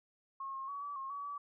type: tone with pitch steps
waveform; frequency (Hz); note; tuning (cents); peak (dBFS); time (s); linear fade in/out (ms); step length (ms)
sine; 1084 / 1074 / 1130 / 1149 / 1077 / 1136 / 1147; C#6 / C6 / C#6 / D6 / C6 / C#6 / D6; -39 / +45 / +33 / -38 / +50 / +42 / -41; -39; 0.4-1.38; 5; 140
effects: none